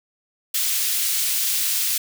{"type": "high-pass noise", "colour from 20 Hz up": "white", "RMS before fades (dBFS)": -22, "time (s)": [0.54, 1.98], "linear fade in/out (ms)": 5, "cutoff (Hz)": 2600, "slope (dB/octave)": 12, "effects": []}